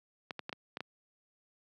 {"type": "clicks", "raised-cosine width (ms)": 0.3, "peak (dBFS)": -22, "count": 6, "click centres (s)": [0.308, 0.393, 0.494, 0.528, 0.771, 0.806], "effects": ["high-pass 150 Hz 12 dB/octave"]}